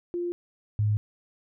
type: tone pair in turn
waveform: sine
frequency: 349.2 / 105.42 Hz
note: F4 / G#2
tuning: 0 / +26 cents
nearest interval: octave + major sixth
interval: 2074 cents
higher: first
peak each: -27 / -21 dBFS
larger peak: second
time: 0.14-0.32 / 0.79-0.97 s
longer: neither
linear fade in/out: 0 ms
effects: none